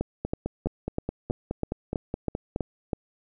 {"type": "two click trains", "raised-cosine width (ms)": 2, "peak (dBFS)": [-13, -15], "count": [10, 12], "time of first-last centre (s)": [[0.01, 2.932], [0.25, 2.561]], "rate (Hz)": [3.08, 4.76], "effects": []}